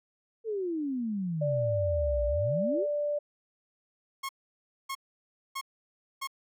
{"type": "exponential two-way sweep", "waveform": "sine", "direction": "down then up", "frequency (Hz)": [460, 58, 460], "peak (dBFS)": -29, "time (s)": [0.44, 2.87], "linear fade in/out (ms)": 50, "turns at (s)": 2.26}
{"type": "tone", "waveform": "sine", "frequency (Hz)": 587.3, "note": "D5", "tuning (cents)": 0, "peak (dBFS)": -27, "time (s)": [1.41, 3.19], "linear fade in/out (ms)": 10}
{"type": "tone bursts", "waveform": "sawtooth", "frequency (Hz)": 1085, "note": "C#6", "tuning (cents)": -37, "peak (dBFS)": -29, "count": 4, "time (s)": [4.23, 6.274], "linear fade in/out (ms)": 10, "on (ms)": 61, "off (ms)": 600}
{"effects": []}